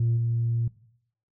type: tone with level steps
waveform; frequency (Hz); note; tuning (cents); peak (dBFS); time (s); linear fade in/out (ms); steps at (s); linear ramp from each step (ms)
sine; 116.54; A#2; 0; -19 / -22; 0-0.68; 5; 0.16; 20
effects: noise-tail reverb RT60 0.7 s tail -19 dB re dry + tanh soft clip ceiling -18 dBFS